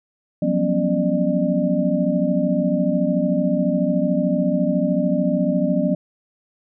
sine tone cluster, 176.2 / 190 / 241.7 / 274.4 / 601 Hz, F3 / F#3 / B3 / C#4 / D5, +16 / +46 / -37 / -17 / +40 cents, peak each -23 dBFS, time 0.42-5.95 s, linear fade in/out 5 ms, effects none

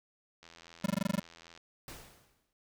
click train, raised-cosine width 0.2 ms, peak -35 dBFS, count 97, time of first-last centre 0.43-1.576 s, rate 83.8 Hz
square tone bursts, 196 Hz, G3, in tune, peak -27 dBFS, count 9, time 0.84-1.197 s, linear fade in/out 5 ms, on 21 ms, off 21 ms
pink noise with exponential decay, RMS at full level -44 dBFS, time 1.88-2.53 s, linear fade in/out 1 ms, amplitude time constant 140 ms
effects none

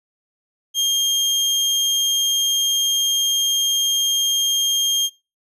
30% pulse tone, 3213 Hz, G7, 42 cents sharp, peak -13 dBFS, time 0.74-5.1 s, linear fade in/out 50 ms, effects noise-tail reverb RT60 0.3 s tail -26 dB re dry + resampled to 32000 Hz

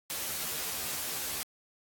white noise with comb filter, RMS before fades -35 dBFS, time 0.1-1.43 s, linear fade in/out 0 ms, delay 13 ms, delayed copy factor +1, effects AAC 64 kbps

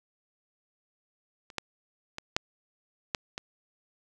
clicks, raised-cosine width 0.2 ms, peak -30 / -13 / -19 / -7 / -10 / -18 dBFS, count 6, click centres 1.502 / 1.583 / 2.184 / 2.365 / 3.148 / 3.379 s, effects none

